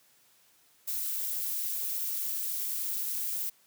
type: noise with amplitude modulation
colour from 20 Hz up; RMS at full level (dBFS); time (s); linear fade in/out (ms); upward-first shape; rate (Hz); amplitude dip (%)
violet; -30; 0.87-3.5; 10; sine; 204; 65
effects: white hiss -64 dBFS RMS until 3.66 s + high-pass 80 Hz 12 dB/octave